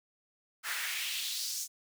pink noise with high-pass filter sweep, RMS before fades -36 dBFS, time 0.63-1.68 s, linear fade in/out 50 ms, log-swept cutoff 1400 to 6600 Hz, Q 2.4, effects none

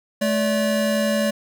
square tone pair together, 215.6 / 575.6 Hz, A3 / D5, -35 / -35 cents, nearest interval octave + perfect fourth, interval 1700 cents, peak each -22 dBFS, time 0.21-1.31 s, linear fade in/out 10 ms, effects none

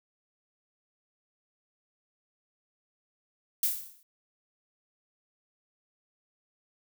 violet noise with exponential decay, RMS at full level -24 dBFS, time 3.63-4.03 s, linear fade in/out 2 ms, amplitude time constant 85 ms, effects none

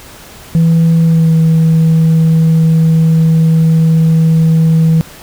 sine tone with pitch glide, 164.81 to 161.51 Hz, E3 to E3, 0 to -35 cents, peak -3 dBFS, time 0.55-5.01 s, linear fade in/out 0 ms, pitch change -35 cents, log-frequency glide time 1-1.34 s, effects tanh soft clip ceiling -4 dBFS + pink hiss -34 dBFS RMS until 5.22 s

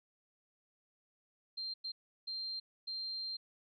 sine tone bursts at uneven times, 4170 Hz, C8, 7 cents flat, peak -38 dBFS, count 4, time 1.57-1.74 / 1.84-1.92 / 2.27-2.6 / 2.87-3.37 s, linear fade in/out 10 ms, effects none

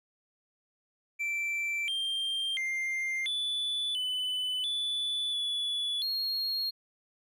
triangle tone with pitch steps, 2339 / 3177 / 2102 / 3470 / 3006 / 3469 / 3425 / 4273 Hz, D7 / G7 / C7 / A7 / F#7 / A7 / A7 / C8, -8 / +23 / +7 / -25 / +27 / -25 / -47 / +36 cents, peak -28 dBFS, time 1.19-6.71 s, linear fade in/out 20 ms, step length 690 ms, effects none

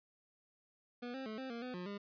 25% pulse tone with pitch steps, 243.1 / 265.5 / 217 / 262.8 / 233.9 / 251.8 / 179.2 / 202.2 Hz, B3 / C4 / A3 / C4 / A#3 / B3 / F3 / G#3, -27 / +25 / -24 / +8 / +6 / +34 / +45 / -46 cents, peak -38 dBFS, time 1.02-1.98 s, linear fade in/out 10 ms, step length 120 ms, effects resampled to 11025 Hz

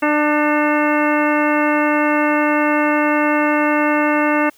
harmonic tone with a mistuned harmonic, 298.2 Hz, D4, 27 cents sharp, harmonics 1 / 2 / 3 / 4 / 5 / 6 / 7 / 9, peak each -17 / -20 / -22 / -23 / -24 / -25 / -25 / -27 dBFS, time 0.02-4.5 s, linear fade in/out 10 ms, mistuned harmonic 7, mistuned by +48 cents, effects white hiss -52 dBFS RMS until 4.57 s

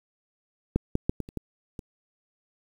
clicks, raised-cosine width 3 ms, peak -9 / -10 / -10 / -18 / -29 / -18 / -24 dBFS, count 7, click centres 0.76 / 0.954 / 1.095 / 1.203 / 1.289 / 1.373 / 1.792 s, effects 8-bit

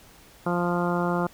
harmonic tone, 174.9 Hz, F3, 3 cents sharp, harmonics 1 / 2 / 3 / 4 / 5 / 6 / 7 / 8, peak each -26 / -29 / -31 / -32 / -33 / -34 / -34 / -35 dBFS, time 0.46-1.27 s, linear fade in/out 5 ms, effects pink hiss -52 dBFS RMS until 1.33 s

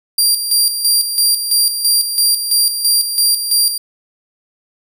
20% pulse tone with tremolo, 4753 Hz, D8, 20 cents sharp, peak -4 dBFS, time 0.18-3.78 s, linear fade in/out 5 ms, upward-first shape square, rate 3 Hz, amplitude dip 60%, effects none

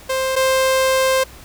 sawtooth tone pair in turn, 525 / 525 Hz, C5 / C5, +6 / +6 cents, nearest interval unison, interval 0 cents, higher neither, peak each -14 / -10 dBFS, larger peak second, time 0.09-0.36 / 0.36-1.24 s, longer second, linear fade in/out 10 ms, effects added 60 Hz sine -43 dBFS peak until 1.44 s + pink hiss -42 dBFS RMS until 1.44 s

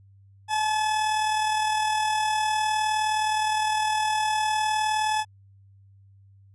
40% pulse tone with amplitude modulation, 860 Hz, A5, 40 cents flat, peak -20 dBFS, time 0.48-5.25 s, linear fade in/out 50 ms, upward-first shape sine, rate 39.5 Hz, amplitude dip 35%, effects added 98 Hz sine -51 dBFS peak until 6.54 s + resampled to 24000 Hz

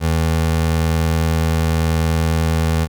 25% pulse tone, 80.9 Hz, E2, 32 cents flat, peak -11 dBFS, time 0-2.88 s, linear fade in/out 50 ms, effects none

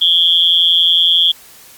sine tone with amplitude modulation, 3307 Hz, G#7, 8 cents flat, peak -4 dBFS, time 0.01-1.32 s, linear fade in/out 10 ms, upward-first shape sine, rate 171 Hz, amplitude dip 100%, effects white hiss -41 dBFS RMS until 1.77 s + Opus 48 kbps

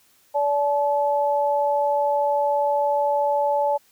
sine tone pair together, 576 / 863 Hz, D5 / A5, -34 / -34 cents, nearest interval perfect fifth, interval 700 cents, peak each -21 dBFS, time 0.34-3.78 s, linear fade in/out 20 ms, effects white hiss -59 dBFS RMS until 3.91 s

